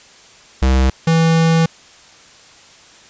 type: tone pair in turn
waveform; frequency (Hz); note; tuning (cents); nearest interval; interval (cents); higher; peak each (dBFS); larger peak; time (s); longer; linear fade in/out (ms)
square; 65.41 / 163.68; C2 / E3; 0 / -12; octave + major third; 1588; second; -11; neither; 0.62-0.9 / 1.07-1.66; second; 5
effects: white hiss -44 dBFS RMS until 3.09 s + resampled to 16000 Hz